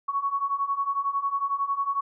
sine beating tone pair, 1107 / 1118 Hz, C#6 / C#6, -3 / +14 cents, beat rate 11 Hz, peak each -29 / -26 dBFS, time 0.08-2.01 s, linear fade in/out 10 ms, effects none

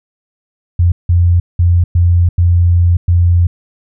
sine tone bursts at uneven times, 87.1 Hz, F2, 4 cents flat, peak -6 dBFS, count 6, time 0.79-0.92 / 1.09-1.4 / 1.59-1.84 / 1.95-2.29 / 2.38-2.97 / 3.08-3.47 s, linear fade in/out 5 ms, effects none

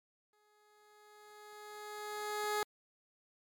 15% pulse tone with exponential growth, 420 Hz, G#4, 19 cents sharp, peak -25 dBFS, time 0.33-2.63 s, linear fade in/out 1 ms, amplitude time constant 500 ms, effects MP3 96 kbps

